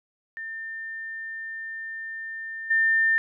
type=tone with level steps; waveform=sine; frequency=1800 Hz; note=A6; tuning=39 cents sharp; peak=-32 / -18 dBFS; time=0.37-3.18 s; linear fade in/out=0 ms; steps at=2.7 s; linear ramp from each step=10 ms; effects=none